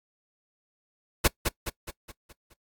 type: noise with echo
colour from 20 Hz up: pink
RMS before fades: -20 dBFS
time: 1.24-1.28 s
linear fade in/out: 10 ms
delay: 210 ms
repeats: 6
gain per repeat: -6 dB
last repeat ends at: 2.54 s
effects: noise-tail reverb RT60 0.1 s tail -22 dB re dry + AAC 64 kbps